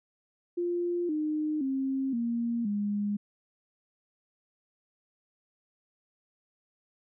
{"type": "tone with pitch steps", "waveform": "sine", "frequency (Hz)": [349.2, 305.8, 267.7, 234.4, 205.3], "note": ["F4", "D#4", "C4", "A#3", "G#3"], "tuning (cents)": [0, -30, 40, 10, -20], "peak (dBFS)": -27, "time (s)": [0.57, 3.17], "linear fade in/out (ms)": 10, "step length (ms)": 520, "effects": []}